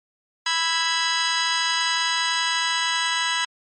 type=chord; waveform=15% pulse; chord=E major; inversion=second; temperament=just; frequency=988.9 / 1318.5 / 1648.1 Hz; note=B5 / E6 / G#6; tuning=+2 / 0 / -14 cents; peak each=-17 / -23 / -18 dBFS; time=0.46-3.45 s; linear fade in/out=5 ms; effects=MP3 32 kbps